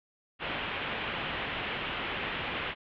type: low-pass noise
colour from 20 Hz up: white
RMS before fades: -35 dBFS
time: 0.39-2.75 s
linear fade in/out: 50 ms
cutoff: 3200 Hz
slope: 48 dB/octave
effects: none